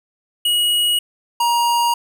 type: tone pair in turn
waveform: square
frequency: 2903 / 945 Hz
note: F#7 / A#5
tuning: -34 / +23 cents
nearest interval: octave + perfect fifth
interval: 1943 cents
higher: first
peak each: -15 dBFS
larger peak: neither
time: 0.45-0.99 / 1.4-1.94 s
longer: neither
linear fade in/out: 5 ms
effects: none